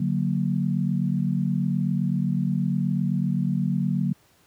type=chord; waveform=sine; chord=D augmented; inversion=none; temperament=equal with one note detuned; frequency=145.9 / 185 / 233.1 Hz; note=D3 / F#3 / A#3; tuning=-11 / 0 / 0 cents; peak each=-25 / -24 / -28 dBFS; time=0-4.13 s; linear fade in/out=5 ms; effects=pink hiss -60 dBFS RMS until 4.46 s + high-pass 80 Hz 12 dB/octave